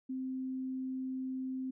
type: tone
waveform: sine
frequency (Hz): 260.4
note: C4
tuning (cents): -8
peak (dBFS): -35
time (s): 0.09-1.71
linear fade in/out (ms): 10
effects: none